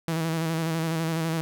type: tone with vibrato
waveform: sawtooth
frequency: 162.7 Hz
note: E3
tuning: 22 cents flat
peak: -21 dBFS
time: 0.08-1.41 s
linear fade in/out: 0 ms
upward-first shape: square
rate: 12 Hz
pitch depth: 32 cents each way
effects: none